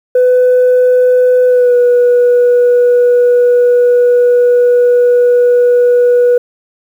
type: tone with pitch glide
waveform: sine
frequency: 501 to 487.9 Hz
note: B4 to B4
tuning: +25 to -21 cents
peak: -3 dBFS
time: 0.15-6.38 s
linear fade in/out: 5 ms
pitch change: -46 cents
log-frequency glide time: 1.47-1.75 s
effects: tanh soft clip ceiling -3 dBFS + 7-bit